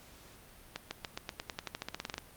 accelerating click train, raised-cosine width 0.2 ms, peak -19 dBFS, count 18, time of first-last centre 0.76-2.181 s, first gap 150 ms, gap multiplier 0.92, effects pink hiss -56 dBFS RMS until 2.36 s + Opus 48 kbps

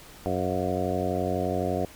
harmonic tone with a mistuned harmonic, 92 Hz, F#2, 9 cents flat, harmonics 1 / 2 / 3 / 4 / 5 / 6 / 7 / 8, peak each -33 / -33 / -33 / -33 / -33 / -33 / -33 / -33 dBFS, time 0.26-1.85 s, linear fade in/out 0 ms, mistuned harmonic 8, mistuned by -46 cents, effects pink hiss -48 dBFS RMS until 1.95 s

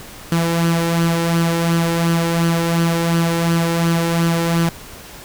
sawtooth tone with flanger, 167.6 Hz, E3, 29 cents sharp, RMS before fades -17 dBFS, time 0.32-4.69 s, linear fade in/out 0 ms, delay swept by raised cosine 0.65 to 2.25 ms, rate 2.8 Hz, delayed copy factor +0.5, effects pink hiss -37 dBFS RMS until 5.24 s

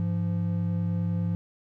triangle tone pair together, 102.21 / 171.9 Hz, G#2 / F3, -27 / -27 cents, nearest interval major sixth, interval 900 cents, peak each -26 / -25 dBFS, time 0-1.35 s, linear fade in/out 0 ms, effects none

